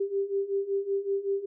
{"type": "beating tone pair", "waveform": "sine", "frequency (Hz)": [392, 397.3], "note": ["G4", "G4"], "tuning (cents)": [0, 23], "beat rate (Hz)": 5.3, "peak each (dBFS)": [-31, -28], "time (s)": [0, 1.46], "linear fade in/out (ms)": 10, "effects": []}